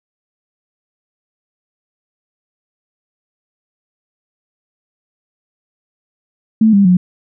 sine tone with pitch steps, 220 / 199.42 / 180.77 Hz, A3 / G3 / F#3, 0 / +30 / -40 cents, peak -6 dBFS, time 6.61-6.97 s, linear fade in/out 5 ms, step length 120 ms, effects none

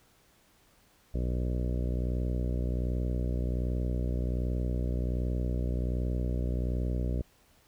harmonic tone, 61.3 Hz, B1, 12 cents flat, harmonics 1 / 2 / 3 / 4 / 5 / 6 / 7 / 8 / 9 / 10, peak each -29 / -35 / -39 / -41 / -43 / -45 / -46 / -47 / -48 / -49 dBFS, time 1.14-7.22 s, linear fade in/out 5 ms, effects pink hiss -64 dBFS RMS until 7.67 s

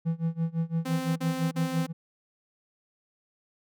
triangle tone with tremolo, 164.81 Hz, E3, in tune, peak -21 dBFS, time 0.05-1.93 s, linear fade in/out 20 ms, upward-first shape sine, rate 5.9 Hz, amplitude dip 95%
sawtooth tone bursts, 260 Hz, C4, 11 cents flat, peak -27 dBFS, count 3, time 0.85-1.868 s, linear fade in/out 10 ms, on 310 ms, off 44 ms
effects none

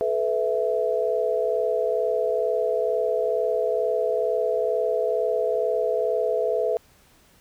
sine chord, A suspended second, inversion none, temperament equal with one note detuned, 431.7 / 493.9 / 659.3 Hz, A4 / B4 / E5, -33 / 0 / 0 cents, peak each -25 dBFS, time 0.01-6.77 s, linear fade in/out 0 ms, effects pink hiss -57 dBFS RMS until 7.4 s

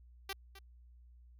5% pulse tone with echo, 390 Hz, G4, 9 cents flat, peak -27 dBFS, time 0.29-0.33 s, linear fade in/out 5 ms, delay 260 ms, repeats 1, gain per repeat -14 dB, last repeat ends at 0.59 s, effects added 60 Hz sine -56 dBFS peak until 1.39 s

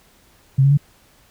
sine tone with pitch steps, 134.5 / 139.08 / 143.82 Hz, C3 / C#3 / D3, +48 / +6 / -36 cents, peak -10 dBFS, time 0.58-0.775 s, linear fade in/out 10 ms, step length 65 ms, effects pink hiss -54 dBFS RMS until 1.3 s

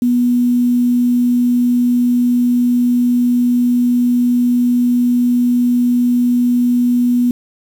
sine tone with quantisation, 243.8 Hz, B3, 22 cents flat, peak -10 dBFS, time 0.02-7.31 s, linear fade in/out 2 ms, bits 6, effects none

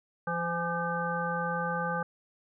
harmonic tone with a mistuned harmonic, 171.3 Hz, F3, 33 cents flat, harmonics 1 / 3 / 5 / 7 / 9, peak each -35 / -35 / -35 / -35 / -35 dBFS, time 0.27-2.03 s, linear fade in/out 5 ms, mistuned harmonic 5, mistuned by -43 cents, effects none

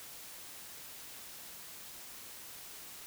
silence, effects white hiss -49 dBFS RMS until 3.06 s

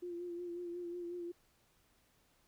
sine tone with vibrato, 348.9 Hz, F4, 2 cents flat, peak -40 dBFS, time 0.02-1.32 s, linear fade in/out 10 ms, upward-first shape sine, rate 5.5 Hz, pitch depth 33 cents each way, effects pink hiss -72 dBFS RMS until 2.47 s

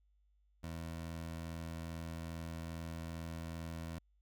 20% pulse tone, 82.41 Hz, E2, in tune, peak -37 dBFS, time 0.63-3.99 s, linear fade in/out 10 ms, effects added 50 Hz sine -69 dBFS peak until 4.21 s

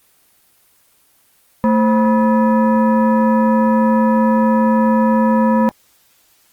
sine tone with frequency modulation, 222.9 Hz, A3, 23 cents sharp, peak -10 dBFS, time 1.64-5.69 s, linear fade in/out 0 ms, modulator 749 Hz, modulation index 0.89, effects white hiss -55 dBFS RMS until 6.52 s + Opus 24 kbps

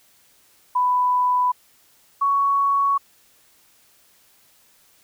sine tone pair in turn, 994 / 1115.7 Hz, B5 / C#6, +11 / +11 cents, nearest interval major second, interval 200 cents, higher second, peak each -16 dBFS, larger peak neither, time 0.75-1.52 / 2.21-2.98 s, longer neither, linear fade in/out 10 ms, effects white hiss -57 dBFS RMS until 5.03 s

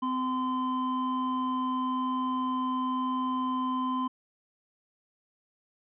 triangle tone pair together, 257 / 1028 Hz, C4 / C6, -31 / -31 cents, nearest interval 2 octaves, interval 2400 cents, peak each -28 dBFS, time 0.02-4.08 s, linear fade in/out 10 ms, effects resampled to 8000 Hz

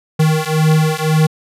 square beating tone pair, 155.56 / 157.46 Hz, D#3 / D#3, 0 / +21 cents, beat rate 1.9 Hz, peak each -15 dBFS, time 0.19-1.27 s, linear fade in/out 10 ms, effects resampled to 32000 Hz

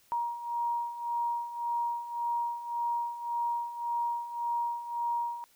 sine beating tone pair, 944 / 945.8 Hz, A#5 / A#5, +22 / +25 cents, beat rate 1.8 Hz, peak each -36 / -31 dBFS, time 0.12-5.44 s, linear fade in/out 0 ms, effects white hiss -64 dBFS RMS until 5.55 s

